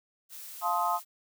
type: noise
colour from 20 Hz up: blue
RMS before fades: -44 dBFS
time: 0.29-1.05 s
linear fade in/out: 50 ms
type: chord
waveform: sine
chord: F dominant seventh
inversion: none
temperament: just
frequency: 698.5 / 873.1 / 1047.7 / 1257.2 Hz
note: F5 / A5 / C6 / Eb6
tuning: 0 / -14 / +2 / +18 cents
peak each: -31 dBFS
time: 0.61-1 s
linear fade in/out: 50 ms
effects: none